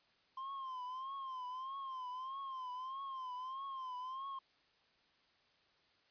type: tone with vibrato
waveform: triangle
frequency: 1045 Hz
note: C6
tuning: 2 cents flat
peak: -40 dBFS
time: 0.37-4.39 s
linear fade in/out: 5 ms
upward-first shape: triangle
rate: 1.6 Hz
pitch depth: 98 cents each way
effects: white hiss -72 dBFS RMS until 6.1 s + resampled to 11025 Hz

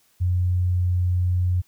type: tone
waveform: sine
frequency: 89.9 Hz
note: F#2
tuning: 49 cents flat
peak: -18 dBFS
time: 0.2-1.62 s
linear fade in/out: 20 ms
effects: white hiss -62 dBFS RMS until 1.67 s

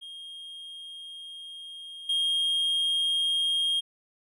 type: tone with level steps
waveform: triangle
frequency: 3235 Hz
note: G#7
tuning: 46 cents flat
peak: -38 / -22 dBFS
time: 0.01-3.81 s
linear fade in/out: 20 ms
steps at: 2.09 s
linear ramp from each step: 5 ms
effects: none

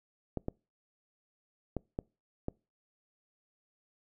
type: clicks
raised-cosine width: 2 ms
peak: -20 dBFS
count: 5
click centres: 0.373 / 0.484 / 1.767 / 1.989 / 2.484 s
effects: noise-tail reverb RT60 0.3 s tail -26 dB re dry

